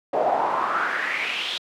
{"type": "noise with band-pass filter sweep", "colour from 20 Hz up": "brown", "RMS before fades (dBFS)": -24, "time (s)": [0.13, 1.58], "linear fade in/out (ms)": 5, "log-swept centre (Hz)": [600, 3600], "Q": 4.8, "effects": ["high-pass 300 Hz 12 dB/octave"]}